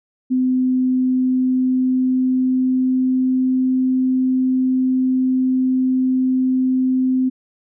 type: tone with pitch glide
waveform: sine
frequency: 255.9 to 258 Hz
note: C4 to C4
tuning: -38 to -24 cents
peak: -14 dBFS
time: 0.3-7.3 s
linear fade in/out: 20 ms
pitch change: +14 cents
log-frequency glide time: 0.87-3.74 s
effects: none